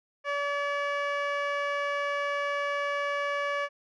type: tone with low-pass filter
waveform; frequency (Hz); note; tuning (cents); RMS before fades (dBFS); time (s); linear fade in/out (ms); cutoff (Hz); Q
15% pulse; 572; D5; -46; -30; 0.24-3.69; 50; 2700; 0.81
effects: none